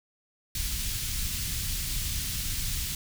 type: band-stop noise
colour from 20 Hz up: pink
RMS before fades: -31 dBFS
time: 0.55-2.95 s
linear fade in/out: 2 ms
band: 110 to 3300 Hz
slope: 12 dB/octave
effects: none